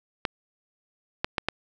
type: clicks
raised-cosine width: 0.3 ms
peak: -8 dBFS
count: 4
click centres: 0.252 / 1.245 / 1.382 / 1.486 s
effects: none